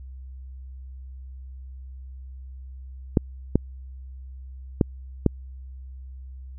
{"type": "clicks", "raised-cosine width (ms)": 3, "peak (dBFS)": -4, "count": 4, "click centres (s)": [3.172, 3.556, 4.812, 5.263], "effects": ["added 65 Hz sine -37 dBFS peak until 6.58 s"]}